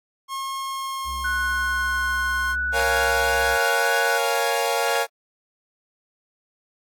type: tone with pitch glide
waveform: 45% pulse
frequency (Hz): 1079 to 1060.5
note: C#6 to C6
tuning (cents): -47 to +23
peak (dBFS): -27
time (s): 0.28-2.56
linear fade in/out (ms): 50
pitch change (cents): -30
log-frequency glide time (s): 0.62-2.06
type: tone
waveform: triangle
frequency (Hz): 65.41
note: C2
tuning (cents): 0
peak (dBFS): -30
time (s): 1.04-3.58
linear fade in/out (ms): 50
type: tone with vibrato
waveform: sine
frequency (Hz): 1480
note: F#6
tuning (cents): 0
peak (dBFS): -22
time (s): 1.24-4.18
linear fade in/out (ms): 10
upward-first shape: sine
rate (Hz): 20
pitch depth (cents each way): 9
type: chord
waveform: sawtooth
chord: Bb minor seventh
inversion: none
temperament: equal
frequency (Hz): 466.2 / 554.4 / 698.5 / 830.6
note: Bb4 / Db5 / F5 / Ab5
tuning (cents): 0 / 0 / 0 / 0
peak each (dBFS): -22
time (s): 2.72-5.07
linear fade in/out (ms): 50
effects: AAC 64 kbps